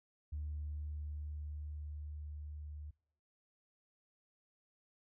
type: tone with level ramp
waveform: sine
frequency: 74.8 Hz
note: D2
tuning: 32 cents sharp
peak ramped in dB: -37 to -44 dBFS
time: 0.32-2.91 s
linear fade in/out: 10 ms
effects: noise-tail reverb RT60 0.6 s tail -26 dB re dry + tanh soft clip ceiling -34 dBFS